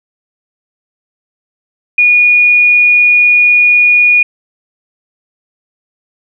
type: tone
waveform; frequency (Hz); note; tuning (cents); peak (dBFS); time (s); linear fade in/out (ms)
sine; 2448; D#7; -29; -4; 1.98-4.23; 5
effects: none